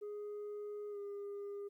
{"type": "tone with pitch glide", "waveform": "sine", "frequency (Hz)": [415.3, 404.6], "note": ["G#4", "G#4"], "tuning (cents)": [0, -45], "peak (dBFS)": -39, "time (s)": [0.01, 1.69], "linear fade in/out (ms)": 20, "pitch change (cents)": -45, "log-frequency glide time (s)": [0.9, 0.98], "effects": ["tanh soft clip ceiling -41 dBFS", "13-bit"]}